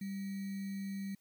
sine tone with sample-and-hold, 196 Hz, G3, in tune, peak -37 dBFS, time 0.01-1.15 s, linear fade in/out 5 ms, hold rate 2100 Hz, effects white hiss -74 dBFS RMS until 1.2 s

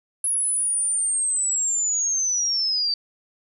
sine linear sweep, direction down, 10600 to 4602 Hz, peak -20 dBFS, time 0.24-2.94 s, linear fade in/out 2 ms, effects none

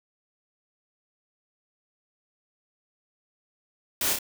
white noise with echo, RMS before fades -27 dBFS, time 4.01-4.13 s, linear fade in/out 2 ms, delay 29 ms, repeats 2, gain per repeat -3 dB, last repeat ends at 4.188 s, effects none

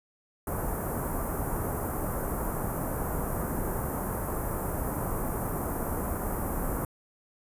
pink band-stop noise, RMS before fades -31 dBFS, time 0.47-6.85 s, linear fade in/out 2 ms, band 1300 to 11000 Hz, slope 24 dB/octave, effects resampled to 32000 Hz

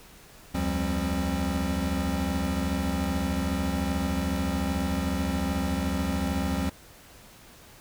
square tone cluster, 72.6 / 86.3 / 176.6 / 199.1 / 266.6 Hz, D2 / F2 / F3 / G3 / C4, -19 / -20 / +20 / +27 / +33 cents, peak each -32 / -36 / -33 / -33 / -32 dBFS, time 0.54-6.7 s, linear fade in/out 10 ms, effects pink hiss -51 dBFS RMS until 7.8 s

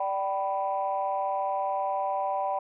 sine chord, G major, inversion second, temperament equal with one note detuned, 587.3 / 772.8 / 987.8 Hz, D5 / G5 / B5, 0 / -25 / 0 cents, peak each -31 / -28 / -31 dBFS, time 0-2.59 s, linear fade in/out 5 ms, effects tanh soft clip ceiling -18 dBFS

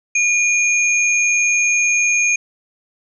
sine tone pair together, 2433 / 6475 Hz, D#7 / G#8, -39 / -45 cents, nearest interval octave + perfect fourth, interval 1694 cents, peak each -14 / -19 dBFS, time 0.15-2.36 s, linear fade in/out 5 ms, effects none

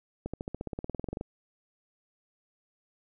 accelerating click train, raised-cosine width 2 ms, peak -21 dBFS, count 18, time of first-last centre 0.26-1.211 s, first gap 76 ms, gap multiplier 0.96, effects none

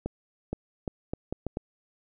accelerating click train, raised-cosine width 2 ms, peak -17 dBFS, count 7, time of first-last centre 0.06-1.571 s, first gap 470 ms, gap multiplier 0.74, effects none

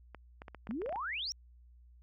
clicks, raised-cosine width 0.5 ms, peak -31 dBFS, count 11, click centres 0.147 / 0.419 / 0.482 / 0.547 / 0.671 / 0.71 / 0.818 / 0.861 / 0.893 / 0.926 / 0.959 s
sine exponential sweep, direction up, 198.7 to 5830 Hz, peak -35 dBFS, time 0.69-1.32 s, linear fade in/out 0 ms
effects added 60 Hz sine -56 dBFS peak until 2.02 s

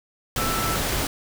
sine tone in noise, 1325 Hz, E6, 9 cents sharp, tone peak -27 dBFS, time 0.38-0.76 s, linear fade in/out 2 ms, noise pink, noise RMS -25 dBFS, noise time 0.36-1.07 s, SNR -5 dB, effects none

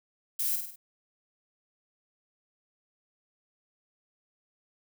violet noise with echo, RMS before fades -30 dBFS, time 0.39-0.56 s, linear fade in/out 5 ms, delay 50 ms, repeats 4, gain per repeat -5 dB, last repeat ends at 0.76 s, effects none

